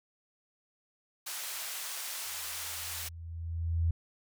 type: band-pass noise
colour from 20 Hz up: white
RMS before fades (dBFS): -39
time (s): 1.26-3.09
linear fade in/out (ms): 10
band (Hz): 790 to 15000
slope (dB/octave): 12
type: tone with exponential growth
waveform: sine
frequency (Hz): 83.2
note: E2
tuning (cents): +17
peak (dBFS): -24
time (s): 2.25-3.91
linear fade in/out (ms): 5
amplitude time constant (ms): 360
effects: none